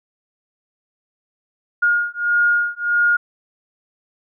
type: beating tone pair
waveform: sine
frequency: 1425 / 1426.6 Hz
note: F6 / F6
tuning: +34 / +36 cents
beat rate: 1.6 Hz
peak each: -18 dBFS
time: 1.82-3.17 s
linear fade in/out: 10 ms
effects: none